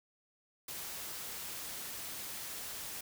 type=noise; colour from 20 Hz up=white; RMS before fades=-43 dBFS; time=0.68-3.01 s; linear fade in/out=5 ms; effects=none